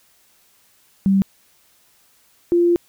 sine tone pair in turn, 194.3 / 346.2 Hz, G3 / F4, -15 / -15 cents, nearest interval minor seventh, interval 1000 cents, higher second, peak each -12 dBFS, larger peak neither, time 1.06-1.22 / 2.52-2.76 s, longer second, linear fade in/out 0 ms, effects white hiss -57 dBFS RMS until 2.88 s

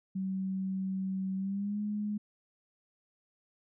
sine tone with pitch glide, 190.3 to 208.7 Hz, F#3 to G#3, +49 to +9 cents, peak -31 dBFS, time 0.15-2.18 s, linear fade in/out 10 ms, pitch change +160 cents, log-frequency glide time 1.36-1.8 s, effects none

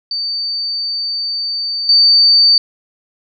sine tone with level steps, 4590 Hz, D8, 40 cents flat, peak -17 / -6 dBFS, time 0.11-2.58 s, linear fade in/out 2 ms, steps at 1.89 s, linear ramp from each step 2 ms, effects none

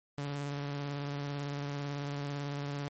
sawtooth tone with vibrato, 142.8 Hz, D3, 48 cents flat, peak -31 dBFS, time 0.18-2.88 s, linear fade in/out 0 ms, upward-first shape sine, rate 18 Hz, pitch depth 22 cents each way, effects low-pass 8000 Hz 12 dB/octave + MP3 32 kbps

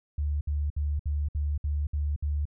sine tone bursts, 73.42 Hz, D2, in tune, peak -25 dBFS, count 8, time 0.18-2.454 s, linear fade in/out 5 ms, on 230 ms, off 62 ms, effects none

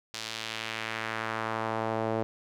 sawtooth tone with band-pass filter sweep, 111.6 Hz, A2, 25 cents sharp, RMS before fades -33 dBFS, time 0.14-2.23 s, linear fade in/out 0 ms, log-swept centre 4700 to 540 Hz, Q 1.3, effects none

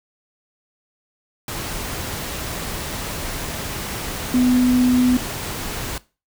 sine tone in noise, 250 Hz, B3, 21 cents sharp, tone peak -13 dBFS, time 4.34-5.17 s, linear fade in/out 2 ms, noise pink, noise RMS -28 dBFS, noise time 1.48-5.98 s, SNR +12 dB, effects noise-tail reverb RT60 0.3 s tail -19 dB re dry

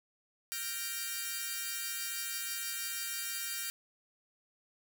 5% pulse chord, G minor seventh, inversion third, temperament equal, 1396.9 / 1568 / 1864.7 / 2349 Hz, F6 / G6 / Bb6 / D7, 0 / 0 / 0 / 0 cents, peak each -31 dBFS, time 0.52-3.7 s, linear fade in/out 0 ms, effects none

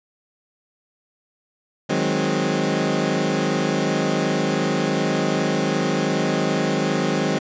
20% pulse chord, Ab dominant seventh, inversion second, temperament equal, 155.56 / 185 / 207.7 / 261.6 Hz, Eb3 / Gb3 / Ab3 / C4, 0 / 0 / 0 / 0 cents, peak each -20 dBFS, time 1.89-7.39 s, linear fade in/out 10 ms, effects resampled to 16000 Hz

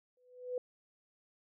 sine tone with exponential growth, 498.6 Hz, B4, 16 cents sharp, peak -31 dBFS, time 0.17-0.58 s, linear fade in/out 2 ms, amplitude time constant 87 ms, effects none

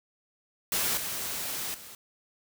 white noise with level steps, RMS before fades -28 / -34 / -46 dBFS, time 0.72-1.95 s, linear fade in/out 2 ms, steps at 0.97 / 1.74 s, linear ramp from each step 5 ms, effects none

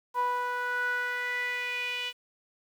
sawtooth tone with band-pass filter sweep, 492.2 Hz, B4, 6 cents flat, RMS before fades -31 dBFS, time 0.14-2.13 s, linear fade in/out 50 ms, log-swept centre 1000 to 2900 Hz, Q 5.3, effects 9-bit

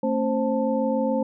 sine tone cluster, 224 / 270.9 / 527 / 882 Hz, A3 / C#4 / C5 / A5, +31 / -40 / +12 / +4 cents, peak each -25 / -27 / -24 / -31 dBFS, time 0.03-1.23 s, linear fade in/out 5 ms, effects none

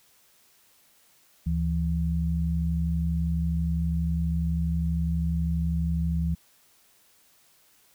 sine tone pair together, 74 / 166.27 Hz, D2 / E3, +14 / +15 cents, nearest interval octave + major second, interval 1401 cents, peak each -26 dBFS, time 1.46-6.35 s, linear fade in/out 10 ms, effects white hiss -61 dBFS RMS until 7.94 s

